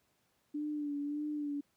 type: tone with vibrato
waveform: sine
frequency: 293.4 Hz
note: D4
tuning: 2 cents flat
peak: -34 dBFS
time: 0.54-1.61 s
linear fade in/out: 10 ms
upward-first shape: sine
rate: 1.7 Hz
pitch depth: 40 cents each way
effects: pink hiss -75 dBFS RMS until 1.76 s + high-pass 100 Hz 12 dB/octave